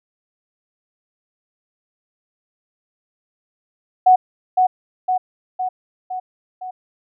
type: tone with echo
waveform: sine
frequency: 740 Hz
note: F#5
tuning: in tune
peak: -7 dBFS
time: 4.06-4.16 s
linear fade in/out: 10 ms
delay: 510 ms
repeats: 5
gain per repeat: -4 dB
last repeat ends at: 6.71 s
effects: none